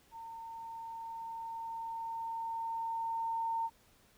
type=tone with level ramp; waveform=sine; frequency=911 Hz; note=A#5; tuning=40 cents flat; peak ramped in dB=-44 to -31 dBFS; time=0.11-3.7 s; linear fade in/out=50 ms; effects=pink hiss -66 dBFS RMS until 4.17 s